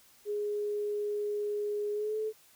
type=tone with pitch glide; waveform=sine; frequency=415.3 to 433.7 Hz; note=G#4 to A4; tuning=0 to -25 cents; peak=-30 dBFS; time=0.25-2.33 s; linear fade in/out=50 ms; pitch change=+75 cents; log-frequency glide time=1.93-2.18 s; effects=white hiss -61 dBFS RMS until 2.55 s